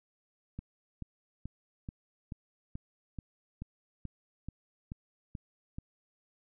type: click train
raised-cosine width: 5 ms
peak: -27 dBFS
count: 13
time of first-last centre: 0.59-5.785 s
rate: 2.31 Hz
effects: none